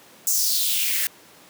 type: noise with high-pass filter sweep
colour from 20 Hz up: blue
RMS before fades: -22 dBFS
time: 0.27-1.07 s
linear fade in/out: 2 ms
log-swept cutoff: 6900 to 1700 Hz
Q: 3.6
effects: pink hiss -49 dBFS RMS until 1.49 s + high-pass 200 Hz 12 dB/octave